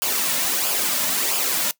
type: noise with flanger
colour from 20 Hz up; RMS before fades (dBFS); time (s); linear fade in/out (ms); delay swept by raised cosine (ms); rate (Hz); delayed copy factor
white; -22; 0.02-1.71; 0; 0.5 to 2.6; 1.5; -0.55
effects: noise-tail reverb RT60 0.1 s tail -19 dB re dry + high-pass 200 Hz 12 dB/octave